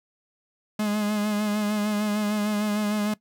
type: tone with vibrato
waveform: 45% pulse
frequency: 209.5 Hz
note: G#3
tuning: 15 cents sharp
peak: -23 dBFS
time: 0.79-3.14 s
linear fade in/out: 5 ms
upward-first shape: sine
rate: 6.6 Hz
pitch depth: 32 cents each way
effects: noise-tail reverb RT60 0.1 s tail -19 dB re dry